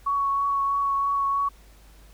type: tone with vibrato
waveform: sine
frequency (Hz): 1115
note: C#6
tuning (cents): +10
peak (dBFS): -21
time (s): 0.06-1.49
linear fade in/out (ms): 10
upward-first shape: triangle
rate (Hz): 3.1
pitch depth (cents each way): 14
effects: added 50 Hz sine -49 dBFS peak until 2.13 s + pink hiss -56 dBFS RMS until 2.13 s